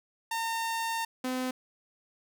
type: tone pair in turn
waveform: sawtooth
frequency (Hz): 911 / 255.6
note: A#5 / C4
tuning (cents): -40 / -40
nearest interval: octave + minor seventh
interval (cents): 2200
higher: first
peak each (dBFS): -26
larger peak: neither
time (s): 0.31-1.05 / 1.24-1.51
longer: first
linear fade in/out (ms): 5
effects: 11-bit